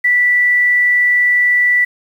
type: tone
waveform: sine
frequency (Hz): 1966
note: B6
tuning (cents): -8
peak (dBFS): -9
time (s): 0.04-1.85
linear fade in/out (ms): 10
effects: 7-bit